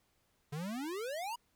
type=exponential sweep; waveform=square; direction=up; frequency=139.9 to 990 Hz; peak=-38 dBFS; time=0.52-1.36 s; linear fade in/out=10 ms; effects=pink hiss -75 dBFS RMS until 1.55 s